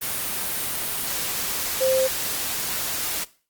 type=tone in noise; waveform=sine; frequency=523.3 Hz; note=C5; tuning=in tune; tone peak=-18 dBFS; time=1.8-2.08 s; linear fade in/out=20 ms; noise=white; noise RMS=-27 dBFS; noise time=0.01-3.25 s; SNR=+6 dB; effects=noise-tail reverb RT60 0.4 s tail -19 dB re dry + Opus 32 kbps